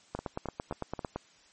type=two click trains; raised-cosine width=1 ms; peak=-19 / -22 dBFS; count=10 / 4; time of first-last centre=0.15-1.16 / 0.19-0.992 s; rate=8.91 / 3.74 Hz; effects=white hiss -61 dBFS RMS until 1.52 s + MP3 32 kbps